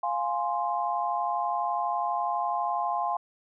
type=chord; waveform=sine; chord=F minor; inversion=none; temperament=equal; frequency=698.5 / 830.6 / 1046.5 Hz; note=F5 / Ab5 / C6; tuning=0 / 0 / 0 cents; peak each=-30 dBFS; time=0.03-3.17 s; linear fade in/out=5 ms; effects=none